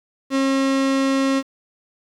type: tone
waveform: 35% pulse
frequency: 270 Hz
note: C#4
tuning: 45 cents flat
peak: -15 dBFS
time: 0.3-1.43 s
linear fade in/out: 50 ms
effects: low-pass 7000 Hz 12 dB/octave + 8-bit